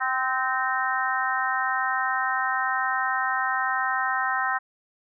harmonic tone with a mistuned harmonic, 259 Hz, C4, 17 cents flat, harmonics 3 / 4 / 5 / 6 / 7, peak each -29 / -29 / -29 / -29 / -29 dBFS, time 0-4.59 s, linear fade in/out 20 ms, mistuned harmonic 7, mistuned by +29 cents, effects none

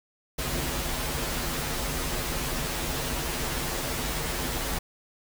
pink noise with comb filter, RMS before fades -30 dBFS, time 0.38-4.79 s, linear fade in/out 10 ms, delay 10 ms, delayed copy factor -0.95, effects none

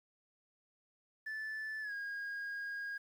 sine tone with pitch glide, 1749 to 1631.9 Hz, A6 to G#6, -11 to -31 cents, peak -36 dBFS, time 1.26-2.98 s, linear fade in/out 10 ms, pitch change -120 cents, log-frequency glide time 1.81-1.93 s, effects tanh soft clip ceiling -38 dBFS + 11-bit

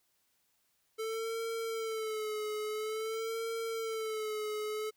square tone with vibrato, 440 Hz, A4, in tune, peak -35 dBFS, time 0.98-4.91 s, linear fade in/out 20 ms, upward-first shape sine, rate 0.49 Hz, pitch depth 60 cents each way, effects white hiss -75 dBFS RMS until 4.96 s

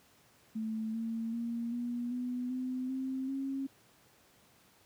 sine tone with pitch steps, 220.3 / 226.9 / 233.7 / 240.7 / 247.9 / 255.3 / 262.9 / 270.8 Hz, A3 / A#3 / A#3 / B3 / B3 / C4 / C4 / C#4, +2 / -47 / +5 / -44 / +7 / -42 / +8 / -40 cents, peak -33 dBFS, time 0.55-3.67 s, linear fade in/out 10 ms, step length 390 ms, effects pink hiss -64 dBFS RMS until 4.85 s + high-pass 100 Hz 12 dB/octave

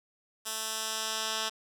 10% pulse tone with band-pass filter sweep, 220 Hz, A3, in tune, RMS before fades -34 dBFS, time 0.45-1.5 s, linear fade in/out 20 ms, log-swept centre 9000 to 4400 Hz, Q 0.81, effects none

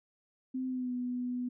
sine tone with pitch glide, 258.4 to 247.6 Hz, C4 to B3, -21 to +5 cents, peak -32 dBFS, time 0.54-1.49 s, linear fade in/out 10 ms, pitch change -74 cents, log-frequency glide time 0.67-0.93 s, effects none

